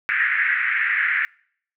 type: band-pass noise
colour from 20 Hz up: pink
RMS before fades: -21 dBFS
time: 0.09-1.25 s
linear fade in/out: 0 ms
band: 1600 to 2100 Hz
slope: 48 dB/octave
effects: noise-tail reverb RT60 0.6 s tail -26 dB re dry